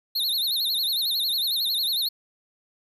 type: tone with vibrato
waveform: square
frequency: 3957 Hz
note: B7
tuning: 3 cents sharp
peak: -23 dBFS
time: 0.15-2.09 s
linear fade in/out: 10 ms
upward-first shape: sine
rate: 11 Hz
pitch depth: 170 cents each way
effects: none